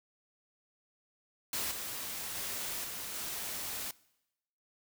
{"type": "noise with level steps", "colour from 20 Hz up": "white", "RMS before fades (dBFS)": [-35, -40, -38, -41, -39], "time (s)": [1.53, 3.91], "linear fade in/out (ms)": 2, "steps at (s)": [1.71, 2.35, 2.84, 3.14], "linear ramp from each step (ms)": 5, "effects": ["noise-tail reverb RT60 0.9 s tail -22 dB re dry"]}